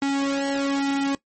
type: tone with flanger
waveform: sawtooth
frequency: 277.2 Hz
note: C#4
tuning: in tune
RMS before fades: -23 dBFS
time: 0.02-1.15 s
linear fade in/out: 2 ms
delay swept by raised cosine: 1.7 to 2.8 ms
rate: 1.1 Hz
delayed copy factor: -0.85
effects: noise-tail reverb RT60 0.1 s tail -18 dB re dry + MP3 32 kbps